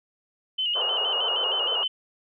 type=tone with vibrato; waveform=sine; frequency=2960 Hz; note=F#7; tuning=in tune; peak=-23 dBFS; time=0.58-1.88 s; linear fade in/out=10 ms; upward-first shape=square; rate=6.4 Hz; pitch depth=53 cents each way
type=band-pass noise; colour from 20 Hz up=pink; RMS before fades=-33 dBFS; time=0.75-1.84 s; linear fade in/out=10 ms; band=420 to 1400 Hz; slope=48 dB/octave
effects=none